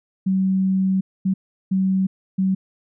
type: tone bursts at uneven times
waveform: sine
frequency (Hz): 190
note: F#3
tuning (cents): +46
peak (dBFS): -16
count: 4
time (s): 0.26-1.01 / 1.25-1.34 / 1.71-2.07 / 2.38-2.55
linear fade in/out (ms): 10
effects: none